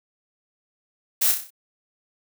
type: noise with echo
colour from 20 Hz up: blue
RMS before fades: -20 dBFS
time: 1.21-1.32 s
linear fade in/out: 10 ms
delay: 31 ms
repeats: 6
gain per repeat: -5 dB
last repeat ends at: 1.506 s
effects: none